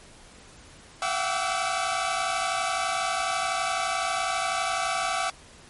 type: tone cluster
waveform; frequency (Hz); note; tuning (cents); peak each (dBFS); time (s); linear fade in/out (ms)
sawtooth; 679 / 739 / 771 / 1150 / 1307; F5 / F#5 / G5 / D6 / E6; -49 / -2 / -29 / -37 / -15; -28; 1.02-5.3; 2
effects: pink hiss -50 dBFS RMS until 5.69 s + MP3 48 kbps